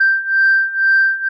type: beating tone pair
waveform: sine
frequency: 1568 / 1570.1 Hz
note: G6 / G6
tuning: 0 / +2 cents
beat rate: 2.1 Hz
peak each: -15 / -12 dBFS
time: 0-1.29 s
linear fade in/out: 10 ms
effects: tanh soft clip ceiling -5 dBFS

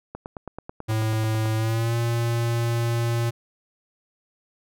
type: click train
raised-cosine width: 1 ms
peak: -20 dBFS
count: 13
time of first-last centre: 0.15-1.457 s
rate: 9.18 Hz
type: tone with pitch glide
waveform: square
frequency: 110 to 117.22 Hz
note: A2 to A#2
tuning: 0 to +10 cents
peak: -22 dBFS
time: 0.88-3.31 s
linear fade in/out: 20 ms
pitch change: +110 cents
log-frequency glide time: 1.56-1.96 s
effects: none

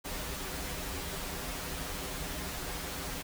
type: noise with comb filter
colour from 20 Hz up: pink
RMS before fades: -38 dBFS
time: 0.04-3.23 s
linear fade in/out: 20 ms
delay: 9 ms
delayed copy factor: -0.9
effects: none

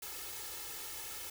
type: noise with comb filter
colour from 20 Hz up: white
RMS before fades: -44 dBFS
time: 0.02-1.3 s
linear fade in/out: 5 ms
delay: 2.3 ms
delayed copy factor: +0.95
effects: none

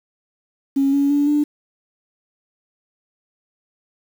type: tone with pitch steps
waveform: sine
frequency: 274.6 / 281.2 / 287.9 / 294.8 Hz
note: C#4 / C#4 / D4 / D4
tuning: -16 / +25 / -34 / +7 cents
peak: -13 dBFS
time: 0.76-1.44 s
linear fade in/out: 10 ms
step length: 170 ms
effects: tanh soft clip ceiling -9 dBFS + 7-bit

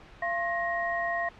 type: tone cluster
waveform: sine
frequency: 686 / 1071 / 1876 Hz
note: F5 / C6 / A#6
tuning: -31 / +40 / +11 cents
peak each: -30 / -36 / -30 dBFS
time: 0.22-1.29 s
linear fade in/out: 5 ms
effects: pink hiss -51 dBFS RMS until 1.39 s + low-pass 3000 Hz 12 dB/octave

